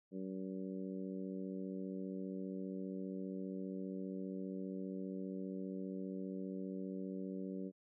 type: harmonic tone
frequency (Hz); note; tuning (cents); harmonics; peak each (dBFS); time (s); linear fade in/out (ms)
95; F#2; +46; 2 / 3 / 4 / 5 / 6; -43 / -46 / -49 / -51 / -55; 0.11-7.72; 50
effects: none